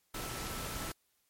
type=tone in noise; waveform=sine; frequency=1320 Hz; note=E6; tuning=2 cents sharp; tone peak=-48 dBFS; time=0.14-0.92 s; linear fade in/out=5 ms; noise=pink; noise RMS=-40 dBFS; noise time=0.14-0.92 s; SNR=-11 dB; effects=white hiss -75 dBFS RMS until 1.29 s + MP3 64 kbps